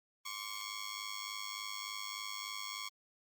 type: ring-modulated tone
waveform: 10% pulse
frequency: 1100 Hz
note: C#6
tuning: 14 cents flat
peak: -29 dBFS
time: 0.25-2.89 s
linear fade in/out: 10 ms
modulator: 51.7 Hz
effects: Opus 32 kbps